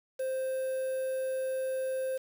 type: tone with quantisation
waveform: triangle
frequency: 523.3 Hz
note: C5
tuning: in tune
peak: -28 dBFS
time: 0.19-2.18 s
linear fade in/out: 10 ms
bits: 8
effects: none